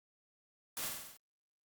white noise with echo, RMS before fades -40 dBFS, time 0.77-0.88 s, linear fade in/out 0 ms, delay 48 ms, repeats 6, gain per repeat -3 dB, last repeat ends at 1.168 s, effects Opus 48 kbps

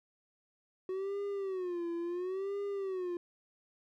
triangle tone with vibrato, 370 Hz, F#4, in tune, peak -32 dBFS, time 0.89-3.17 s, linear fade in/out 2 ms, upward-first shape sine, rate 0.72 Hz, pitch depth 150 cents each way, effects none

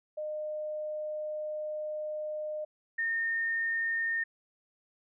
sine tone pair in turn, 610 / 1827.9 Hz, D#5 / A#6, -34 / -34 cents, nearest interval octave + perfect fifth, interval 1900 cents, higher second, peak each -33 / -28 dBFS, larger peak second, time 0.17-2.65 / 2.98-4.24 s, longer first, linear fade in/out 10 ms, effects none

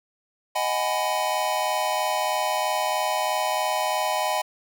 square chord, G# minor seventh, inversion second, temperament just, 623 / 747.5 / 830.6 / 996.7 Hz, D#5 / F#5 / G#5 / B5, +2 / +17 / 0 / +16 cents, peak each -29 dBFS, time 0.55-4.42 s, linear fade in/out 10 ms, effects none

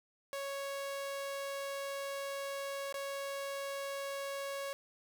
sawtooth tone with dropouts, 554.4 Hz, C#5, in tune, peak -34 dBFS, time 0.33-4.73 s, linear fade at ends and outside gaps 0 ms, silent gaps 2.925-2.942 s, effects none

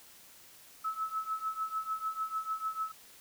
sine tone with tremolo, 1300 Hz, E6, 24 cents flat, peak -29 dBFS, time 0.84-2.92 s, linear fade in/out 10 ms, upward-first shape triangle, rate 6.7 Hz, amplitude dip 90%, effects white hiss -56 dBFS RMS until 3.2 s

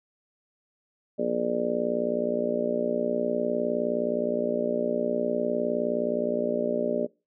harmonic tone, 59.5 Hz, A#1, 36 cents sharp, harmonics 3 / 4 / 5 / 6 / 7 / 8 / 9 / 10, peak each -39 / -31 / -37 / -36 / -30 / -35 / -37 / -28 dBFS, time 1.18-7.07 s, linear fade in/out 20 ms, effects noise-tail reverb RT60 0.3 s tail -24 dB re dry

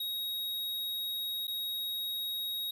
square tone with dropouts, 3783 Hz, A#7, 25 cents sharp, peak -34 dBFS, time 0-2.71 s, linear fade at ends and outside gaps 5 ms, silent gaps 1.471-1.478 s, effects none

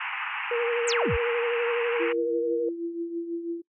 white band-pass noise, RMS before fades -32 dBFS, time 0-2.13 s, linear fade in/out 10 ms, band 800 to 2800 Hz, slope 96 dB/octave
sine tone with vibrato, 472.4 Hz, A#4, 23 cents sharp, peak -24 dBFS, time 0.51-2.69 s, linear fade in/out 5 ms, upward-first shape sine, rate 12 Hz, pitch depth 31 cents each way
sine exponential sweep, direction down, 9190 to 49.57 Hz, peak -26 dBFS, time 0.87-1.17 s, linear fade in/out 10 ms
sine tone with tremolo, 338.1 Hz, E4, 44 cents sharp, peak -26 dBFS, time 1.99-3.62 s, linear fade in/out 20 ms, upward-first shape triangle, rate 6.1 Hz, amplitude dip 65%
effects noise-tail reverb RT60 0.1 s tail -23 dB re dry

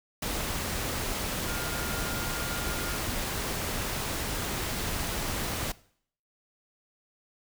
sine tone in noise, 1411 Hz, F6, 17 cents sharp, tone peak -39 dBFS, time 1.47-2.97 s, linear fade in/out 5 ms, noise pink, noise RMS -32 dBFS, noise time 0.22-5.72 s, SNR -10 dB, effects noise-tail reverb RT60 0.6 s tail -20 dB re dry

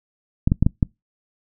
clicks, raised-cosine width 5 ms, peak -3 dBFS, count 5, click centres 0.475 / 0.519 / 0.626 / 0.665 / 0.828 s, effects noise-tail reverb RT60 0.2 s tail -26 dB re dry

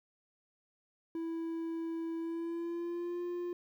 triangle tone with pitch glide, 329.6 to 351.2 Hz, E4 to F4, 0 to +10 cents, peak -33 dBFS, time 1.15-3.53 s, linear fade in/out 2 ms, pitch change +110 cents, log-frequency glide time 2.19-3.22 s, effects 12-bit

